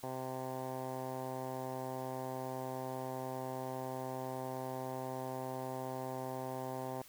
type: tone with low-pass filter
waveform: 10% pulse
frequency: 130 Hz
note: C3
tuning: 11 cents flat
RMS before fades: -41 dBFS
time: 0.03-7.02 s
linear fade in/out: 5 ms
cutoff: 950 Hz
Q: 2.3
effects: white hiss -58 dBFS RMS until 7.08 s